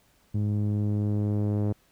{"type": "tone with low-pass filter sweep", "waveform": "sawtooth", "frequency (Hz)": 103.83, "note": "G#2", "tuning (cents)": 0, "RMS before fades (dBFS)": -26, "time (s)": [0.34, 1.73], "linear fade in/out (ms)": 10, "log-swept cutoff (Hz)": [220, 490], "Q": 0.95, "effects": ["pink hiss -64 dBFS RMS until 1.91 s"]}